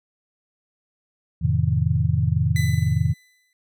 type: chord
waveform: sine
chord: F dominant seventh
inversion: none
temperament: just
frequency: 87.31 / 109.13 / 130.96 / 157.15 Hz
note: F2 / A2 / C3 / Eb3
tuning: 0 / -14 / +2 / +18 cents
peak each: -23 dBFS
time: 1.41-3.14 s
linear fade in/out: 20 ms
type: tone with exponential decay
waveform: sawtooth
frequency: 2002 Hz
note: B6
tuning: 23 cents sharp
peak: -23 dBFS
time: 2.56-3.53 s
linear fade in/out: 1 ms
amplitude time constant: 210 ms
effects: none